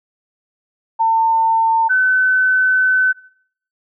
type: tone pair in turn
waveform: sine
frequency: 901 / 1515.3 Hz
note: A5 / F#6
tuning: +41 / +41 cents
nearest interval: major sixth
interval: 900 cents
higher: second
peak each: -11 dBFS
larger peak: neither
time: 0.99-1.89 / 1.89-3.13 s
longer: second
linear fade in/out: 20 ms
effects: noise-tail reverb RT60 0.6 s tail -20 dB re dry